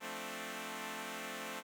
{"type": "chord", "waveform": "5% pulse", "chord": "D minor seventh", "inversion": "first", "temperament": "equal", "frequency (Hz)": [174.61, 220, 261.6, 293.7], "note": ["F3", "A3", "C4", "D4"], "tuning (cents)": [0, 0, 0, 0], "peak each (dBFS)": [-39, -33, -35, -38], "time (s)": [0, 1.63], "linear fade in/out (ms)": 50, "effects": []}